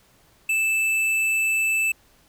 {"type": "tone with tanh clipping", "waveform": "triangle", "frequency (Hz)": 2636, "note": "E7", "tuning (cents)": -1, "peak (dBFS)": -21, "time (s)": [0.49, 1.92], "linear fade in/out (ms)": 5, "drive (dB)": 16, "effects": ["pink hiss -58 dBFS RMS until 2.28 s"]}